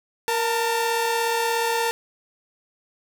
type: tone pair together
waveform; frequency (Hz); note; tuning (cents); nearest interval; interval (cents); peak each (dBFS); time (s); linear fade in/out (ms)
sawtooth; 466.2 / 895.5; A#4 / A5; 0 / +30; major seventh; 1130; -20; 0.28-1.91; 0
effects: none